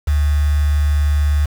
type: tone with quantisation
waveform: sine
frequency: 73.42 Hz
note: D2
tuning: in tune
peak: -12 dBFS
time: 0.07-1.46 s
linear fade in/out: 10 ms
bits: 5
effects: none